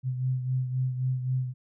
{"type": "beating tone pair", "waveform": "sine", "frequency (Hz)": [128.1, 131.9], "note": ["C3", "C3"], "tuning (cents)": [-36, 14], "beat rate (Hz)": 3.8, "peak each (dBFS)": [-26, -34], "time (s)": [0.03, 1.54], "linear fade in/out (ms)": 50, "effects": []}